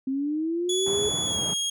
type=linear sweep; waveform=sine; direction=up; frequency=260.9 to 422.3 Hz; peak=-24 dBFS; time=0.07-1.09 s; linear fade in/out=5 ms
type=tone with pitch glide; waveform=25% pulse; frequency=3400 to 3273 Hz; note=G#7 to G#7; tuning=+40 to -26 cents; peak=-21 dBFS; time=0.69-1.7 s; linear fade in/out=5 ms; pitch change=-66 cents; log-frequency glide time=1.24-1.42 s
type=band-pass noise; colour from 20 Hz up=pink; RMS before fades=-35 dBFS; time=0.86-1.54 s; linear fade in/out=5 ms; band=100 to 980 Hz; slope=12 dB/octave
effects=none